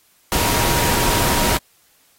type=tone in noise; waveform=sine; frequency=948 Hz; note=A#5; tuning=29 cents sharp; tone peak=-25 dBFS; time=0.32-1.57 s; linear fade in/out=0 ms; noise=pink; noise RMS=-19 dBFS; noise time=0.32-1.57 s; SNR=-9 dB; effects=white hiss -57 dBFS RMS until 2.18 s + AAC 48 kbps